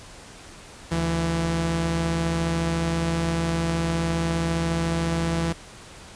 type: tone pair together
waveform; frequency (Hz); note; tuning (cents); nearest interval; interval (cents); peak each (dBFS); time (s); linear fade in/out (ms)
sawtooth; 73.4 / 166.36; D2 / E3; 0 / +16; octave + major second; 1416; -26 / -19; 0.91-5.53; 10
effects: pink hiss -44 dBFS RMS until 6.15 s + resampled to 22050 Hz